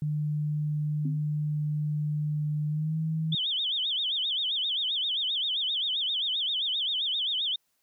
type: tone with pitch glide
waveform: sine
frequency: 150.2 to 159.13 Hz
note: D3 to D#3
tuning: +39 to +39 cents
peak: -26 dBFS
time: 0.02-3.35 s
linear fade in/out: 2 ms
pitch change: +100 cents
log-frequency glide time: 2.68-2.97 s
type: tone with exponential decay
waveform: sine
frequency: 261.6 Hz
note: C4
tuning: in tune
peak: -29 dBFS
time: 1.05-1.28 s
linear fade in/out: 5 ms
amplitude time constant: 48 ms
type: tone with vibrato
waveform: sine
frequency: 3338 Hz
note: G#7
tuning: 8 cents sharp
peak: -26 dBFS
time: 3.32-7.56 s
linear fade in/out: 5 ms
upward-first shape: sine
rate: 7.6 Hz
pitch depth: 200 cents each way
effects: white hiss -74 dBFS RMS until 7.82 s